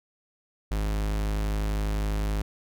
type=tone; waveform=45% pulse; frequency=51.91 Hz; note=G#1; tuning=in tune; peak=-25 dBFS; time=0.71-2.42 s; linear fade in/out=5 ms; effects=none